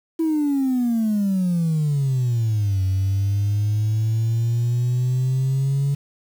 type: exponential two-way sweep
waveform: sine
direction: down then up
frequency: 329.6 to 94.1 to 141.4 Hz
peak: -16 dBFS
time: 0.19-5.95 s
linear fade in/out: 10 ms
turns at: 2.83 s
effects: tanh soft clip ceiling -14 dBFS + 7-bit